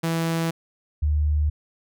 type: tone pair in turn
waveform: sawtooth / sine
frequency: 164.81 / 75 Hz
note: E3 / D2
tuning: 0 / +37 cents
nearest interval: octave + major second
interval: 1363 cents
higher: first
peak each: -18 dBFS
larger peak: neither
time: 0.03-0.51 / 1.02-1.5 s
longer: neither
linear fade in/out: 10 ms
effects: none